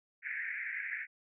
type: band-pass noise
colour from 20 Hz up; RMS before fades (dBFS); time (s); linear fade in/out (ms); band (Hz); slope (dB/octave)
pink; -39; 0.22-1.07; 50; 1600 to 2300; 96
effects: none